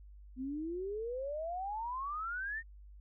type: exponential sweep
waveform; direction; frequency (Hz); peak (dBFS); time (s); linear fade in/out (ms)
sine; up; 249.6 to 1864.7; -36; 0.36-2.63; 50
effects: added 50 Hz sine -51 dBFS peak until 3 s